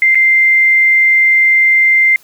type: tone with dropouts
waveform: sine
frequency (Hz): 2090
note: C7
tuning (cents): -2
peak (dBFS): -6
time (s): 0.02-2.16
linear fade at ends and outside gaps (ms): 1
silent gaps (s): 0.147-0.154
effects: white hiss -46 dBFS RMS until 2.23 s